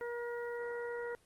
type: harmonic tone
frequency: 476 Hz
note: A#4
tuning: 36 cents sharp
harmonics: 1 / 2 / 3 / 4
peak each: -38 / -47 / -47 / -48 dBFS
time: 0.01-1.15 s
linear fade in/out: 0 ms
effects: pink hiss -67 dBFS RMS until 1.25 s + Opus 32 kbps